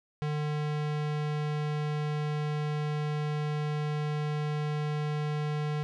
square tone with low-pass filter, 150 Hz, D3, 37 cents sharp, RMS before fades -31 dBFS, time 0.22-5.83 s, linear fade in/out 0 ms, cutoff 4100 Hz, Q 0.65, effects none

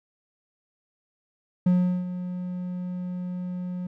triangle tone with ADSR envelope, 180.2 Hz, F#3, 45 cents flat, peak -14 dBFS, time 1.66-3.87 s, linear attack 6 ms, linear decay 380 ms, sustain -13 dB, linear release 5 ms, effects none

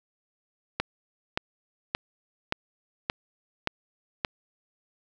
click train, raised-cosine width 0.3 ms, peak -9 dBFS, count 7, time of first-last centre 0.8-4.248 s, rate 1.74 Hz, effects none

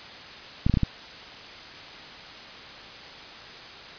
clicks, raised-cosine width 5 ms, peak -9 dBFS, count 5, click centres 0.665 / 0.697 / 0.74 / 0.772 / 0.833 s, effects white hiss -42 dBFS RMS until 3.98 s + resampled to 11025 Hz

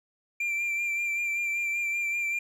triangle tone with vibrato, 2368 Hz, D7, 14 cents sharp, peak -25 dBFS, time 0.4-2.39 s, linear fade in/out 5 ms, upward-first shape sine, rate 5.2 Hz, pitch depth 26 cents each way, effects none

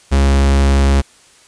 45% pulse tone, 68.8 Hz, C#2, 12 cents flat, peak -9 dBFS, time 0.11-1.02 s, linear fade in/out 20 ms, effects white hiss -47 dBFS RMS until 1.47 s + resampled to 22050 Hz

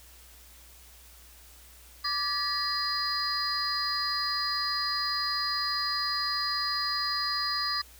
sine tone cluster, 1166 / 1709 / 1934 / 4152 / 4877 Hz, D6 / G#6 / B6 / C8 / D#8, -13 / +49 / -37 / -14 / -35 cents, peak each -33 / -39 / -39 / -34 / -30 dBFS, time 2.04-7.82 s, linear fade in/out 10 ms, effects added 60 Hz sine -54 dBFS peak until 7.99 s + white hiss -54 dBFS RMS until 7.99 s

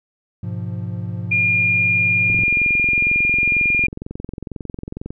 triangle chord, F diminished, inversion first, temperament equal, 103.83 / 123.47 / 174.61 Hz, Ab2 / Cb3 / F3, 0 / 0 / 0 cents, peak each -24 / -27 / -27 dBFS, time 0.43-2.44 s, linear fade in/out 5 ms
sine tone, 2414 Hz, D7, 47 cents sharp, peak -14 dBFS, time 1.31-3.87 s, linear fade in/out 10 ms
click train, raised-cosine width 3 ms, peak -16 dBFS, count 63, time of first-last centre 2.3-5.105 s, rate 22.1 Hz
effects none

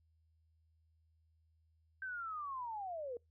sine linear sweep, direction down, 1568 to 458.4 Hz, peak -40 dBFS, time 2.02-3.17 s, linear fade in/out 2 ms, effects noise-tail reverb RT60 0.2 s tail -26 dB re dry + added 80 Hz sine -70 dBFS peak until 3.3 s

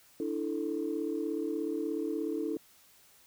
sine chord, D suspended second, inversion none, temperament just, 293.7 / 330.4 / 440.5 Hz, D4 / E4 / A4, 0 / +4 / +2 cents, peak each -35 / -34 / -35 dBFS, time 0.2-2.57 s, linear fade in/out 2 ms, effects tanh soft clip ceiling -22 dBFS + white hiss -61 dBFS RMS until 3.26 s

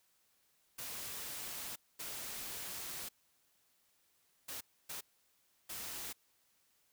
white noise bursts at uneven times, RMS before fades -44 dBFS, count 5, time 0.78-1.76 / 1.99-3.09 / 4.48-4.61 / 4.89-5.01 / 5.69-6.13 s, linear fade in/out 10 ms, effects white hiss -74 dBFS RMS until 6.92 s

